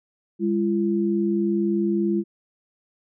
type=tone pair together; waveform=sine; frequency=202.8 / 340.4 Hz; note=G#3 / F4; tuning=-41 / -44 cents; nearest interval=major sixth; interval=897 cents; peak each=-22 dBFS; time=0.39-2.24 s; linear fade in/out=50 ms; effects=none